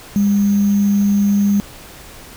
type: tone with sample-and-hold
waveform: sine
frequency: 202 Hz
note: G#3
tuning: 48 cents flat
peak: -11 dBFS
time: 0.16-1.6 s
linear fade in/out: 0 ms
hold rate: 6300 Hz
effects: pink hiss -38 dBFS RMS until 2.36 s